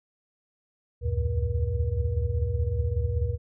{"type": "tone cluster", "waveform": "sine", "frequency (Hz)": [71.3, 76.3, 87.5, 111.5, 478.7], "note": ["C#2", "D#2", "F2", "A2", "A#4"], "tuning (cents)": [49, -33, 4, 23, 46], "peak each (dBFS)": [-28, -35, -28, -30, -35], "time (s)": [1.01, 3.38], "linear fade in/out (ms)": 50, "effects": []}